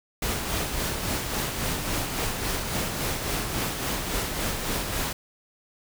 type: noise with tremolo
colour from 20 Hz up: pink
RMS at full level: -27 dBFS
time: 0.22-5.13 s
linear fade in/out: 5 ms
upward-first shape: sine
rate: 3.6 Hz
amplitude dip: 40%
effects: none